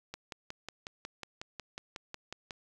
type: click train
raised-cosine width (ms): 0.2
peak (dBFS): -23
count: 14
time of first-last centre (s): 0.14-2.508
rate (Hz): 5.49
effects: 9-bit